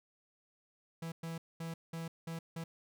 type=tone bursts at uneven times; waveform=45% pulse; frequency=164.81 Hz; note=E3; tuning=in tune; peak=-39 dBFS; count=6; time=1.02-1.12 / 1.23-1.38 / 1.6-1.74 / 1.93-2.08 / 2.27-2.39 / 2.56-2.64 s; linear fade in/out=5 ms; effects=none